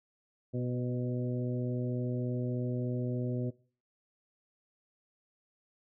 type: harmonic tone with a mistuned harmonic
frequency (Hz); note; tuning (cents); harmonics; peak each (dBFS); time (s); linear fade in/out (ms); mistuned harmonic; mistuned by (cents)
123.47; B2; 0; 1 / 2 / 3 / 4 / 5; -33 / -36 / -39 / -42 / -45; 0.53-3.51; 20; 4; +22
effects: noise-tail reverb RT60 0.4 s tail -20 dB re dry